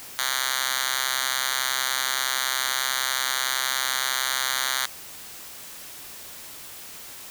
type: tone with high-pass filter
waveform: 5% pulse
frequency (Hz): 130.81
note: C3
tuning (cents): 0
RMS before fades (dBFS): -26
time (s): 0.19-4.86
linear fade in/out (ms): 0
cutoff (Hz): 2100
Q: 0.8
effects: white hiss -41 dBFS RMS until 7.3 s